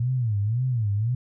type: tone with vibrato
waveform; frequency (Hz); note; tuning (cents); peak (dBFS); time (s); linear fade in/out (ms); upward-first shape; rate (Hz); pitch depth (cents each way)
sine; 114.3; A#2; -34; -21; 0-1.15; 5; sine; 1.9; 220
effects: none